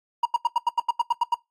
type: tone bursts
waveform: triangle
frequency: 950 Hz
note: A#5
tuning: 33 cents sharp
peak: -15 dBFS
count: 11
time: 0.23-1.345 s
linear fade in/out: 5 ms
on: 25 ms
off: 84 ms
effects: noise-tail reverb RT60 0.2 s tail -23 dB re dry + AAC 64 kbps